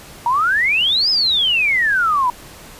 sine exponential two-way sweep, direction up then down, 918 to 5200 to 955 Hz, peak -13 dBFS, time 0.26-2.3 s, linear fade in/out 2 ms, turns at 1.1 s, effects pink hiss -39 dBFS RMS until 2.79 s + resampled to 32000 Hz

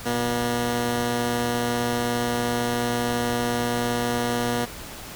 10% pulse tone pair together, 120 / 240 Hz, B2 / B3, -49 / -49 cents, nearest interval octave, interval 1200 cents, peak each -19 dBFS, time 0.05-4.66 s, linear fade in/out 20 ms, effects pink hiss -38 dBFS RMS until 5.15 s

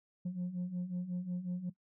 sine beating tone pair, 175.4 / 180.9 Hz, F3 / F#3, +8 / -39 cents, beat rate 5.5 Hz, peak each -39 / -34 dBFS, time 0.25-1.7 s, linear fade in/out 10 ms, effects noise-tail reverb RT60 0.1 s tail -17 dB re dry + tanh soft clip ceiling -32 dBFS

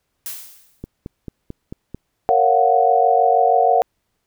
blue noise with exponential decay, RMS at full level -27 dBFS, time 0.26-0.86 s, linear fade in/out 1 ms, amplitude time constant 130 ms
click train, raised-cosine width 3 ms, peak -17 dBFS, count 6, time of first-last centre 0.84-1.946 s, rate 4.52 Hz
sine chord, Gb major seventh, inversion first, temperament just, 462.5 / 555 / 693.7 / 740 Hz, Bb4 / Db5 / F5 / Gb5, -14 / +2 / -12 / 0 cents, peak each -19 / -21 / -17 / -15 dBFS, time 2.29-3.82 s, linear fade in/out 0 ms
effects pink hiss -72 dBFS RMS until 4.26 s

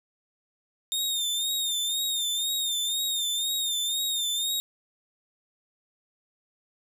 sawtooth tone with vibrato, 3655 Hz, A#7, 35 cents flat, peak -23 dBFS, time 0.92-4.6 s, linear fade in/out 0 ms, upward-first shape sine, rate 2 Hz, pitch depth 64 cents each way, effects none

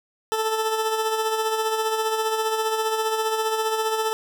20% pulse tone with tremolo, 440 Hz, A4, in tune, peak -15 dBFS, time 0.32-4.13 s, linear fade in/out 0 ms, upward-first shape sine, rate 15 Hz, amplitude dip 45%, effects none

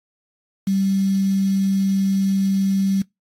sine tone with quantisation, 194.3 Hz, G3, 15 cents flat, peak -16 dBFS, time 0.67-3.02 s, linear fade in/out 5 ms, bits 6, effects noise-tail reverb RT60 0.2 s tail -26 dB re dry + AAC 48 kbps

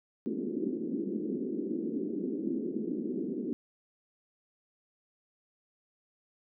white band-pass noise, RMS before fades -34 dBFS, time 0.26-3.53 s, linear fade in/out 0 ms, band 200 to 380 Hz, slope 48 dB/octave, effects none

